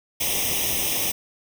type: noise with comb filter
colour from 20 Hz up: white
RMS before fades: -24 dBFS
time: 0.2-1.12 s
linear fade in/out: 10 ms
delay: 0.34 ms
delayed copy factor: +0.9
effects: none